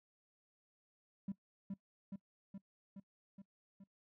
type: tone with echo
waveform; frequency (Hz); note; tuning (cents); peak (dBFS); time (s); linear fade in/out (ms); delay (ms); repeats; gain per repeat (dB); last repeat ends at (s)
triangle; 196; G3; 0; -34; 1.28-1.32; 5; 420; 6; -3; 3.84
effects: noise-tail reverb RT60 0.1 s tail -22 dB re dry + tanh soft clip ceiling -35 dBFS